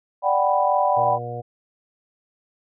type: chord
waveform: sine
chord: G major seventh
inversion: second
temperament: equal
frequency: 587.3 / 740 / 784 / 987.8 Hz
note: D5 / F#5 / G5 / B5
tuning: 0 / 0 / 0 / 0 cents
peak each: -22 dBFS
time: 0.22-1.19 s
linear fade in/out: 50 ms
type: harmonic tone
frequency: 120 Hz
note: B2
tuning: 49 cents flat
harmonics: 1 / 2 / 3 / 4 / 5 / 6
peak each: -32 / -43 / -42 / -33 / -38 / -33 dBFS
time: 0.96-1.42 s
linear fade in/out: 20 ms
effects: none